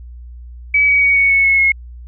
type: tone with pitch steps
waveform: sine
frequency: 2284 / 2264 / 2245 / 2225 / 2206 / 2187 / 2168 Hz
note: D7 / C#7 / C#7 / C#7 / C#7 / C#7 / C#7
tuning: -49 / +36 / +21 / +6 / -9 / -24 / -39 cents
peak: -9 dBFS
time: 0.74-1.72 s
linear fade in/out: 5 ms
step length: 140 ms
effects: added 60 Hz sine -31 dBFS peak until 2.07 s